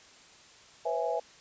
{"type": "chord", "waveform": "sine", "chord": "C# minor seventh", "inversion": "third", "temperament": "equal with one note detuned", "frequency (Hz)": [493.9, 540.1, 659.3, 830.6], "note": ["B4", "C#5", "E5", "G#5"], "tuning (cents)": [0, -45, 0, 0], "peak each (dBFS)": [-33, -36, -32, -34], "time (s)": [0.85, 1.2], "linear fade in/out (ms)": 10, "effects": ["white hiss -55 dBFS RMS until 1.4 s", "resampled to 16000 Hz"]}